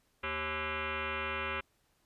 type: tone with frequency modulation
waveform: sine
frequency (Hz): 544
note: C#5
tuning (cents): -33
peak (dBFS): -33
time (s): 0.23-1.61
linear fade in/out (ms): 10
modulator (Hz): 311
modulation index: 7.5
effects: pink hiss -73 dBFS RMS until 2.05 s + resampled to 32000 Hz